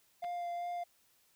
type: tone with vibrato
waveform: triangle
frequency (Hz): 698.5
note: F5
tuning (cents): 0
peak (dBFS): -34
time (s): 0.22-0.84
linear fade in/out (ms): 10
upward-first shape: sine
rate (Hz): 2.6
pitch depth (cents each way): 12
type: clicks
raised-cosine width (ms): 0.3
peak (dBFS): -37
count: 2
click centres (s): 0.241 / 0.246
effects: white hiss -70 dBFS RMS until 1.35 s